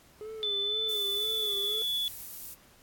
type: tone with vibrato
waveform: triangle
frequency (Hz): 420.2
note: G#4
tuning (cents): +20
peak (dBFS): -36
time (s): 0.21-1.82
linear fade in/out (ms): 0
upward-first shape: sine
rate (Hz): 2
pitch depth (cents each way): 85
type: tone with pitch glide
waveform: sine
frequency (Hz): 3512 to 3438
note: A7 to A7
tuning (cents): -4 to -41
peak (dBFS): -28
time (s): 0.43-2.08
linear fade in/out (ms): 0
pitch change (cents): -37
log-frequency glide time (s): 0.95-1.78
type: noise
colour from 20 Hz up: violet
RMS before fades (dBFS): -41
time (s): 0.88-2.55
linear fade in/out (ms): 20
effects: pink hiss -59 dBFS RMS until 2.82 s + AAC 64 kbps